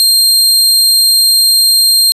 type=tone; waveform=sawtooth; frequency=4190 Hz; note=C8; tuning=2 cents sharp; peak=-3 dBFS; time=0-2.12 s; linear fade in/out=0 ms; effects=resampled to 32000 Hz